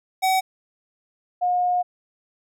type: tone pair in turn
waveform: square / sine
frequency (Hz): 756 / 718.2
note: F#5 / F5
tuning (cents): +37 / +48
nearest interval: minor second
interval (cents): 89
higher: first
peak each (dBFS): -18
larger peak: neither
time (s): 0.22-0.41 / 1.41-1.83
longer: second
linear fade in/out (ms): 20
effects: none